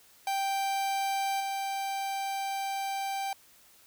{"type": "tone with level steps", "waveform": "45% pulse", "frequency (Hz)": 784, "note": "G5", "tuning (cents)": 0, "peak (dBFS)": [-28, -31], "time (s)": [0.27, 3.33], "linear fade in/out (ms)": 2, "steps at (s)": 1.4, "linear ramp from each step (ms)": 5, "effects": ["white hiss -59 dBFS RMS until 3.86 s"]}